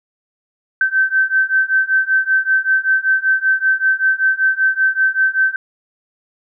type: beating tone pair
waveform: sine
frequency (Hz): 1543 / 1548.2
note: G6 / G6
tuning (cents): -28 / -22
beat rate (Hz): 5.2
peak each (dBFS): -16 / -15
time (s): 0.81-5.56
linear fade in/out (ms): 2
effects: none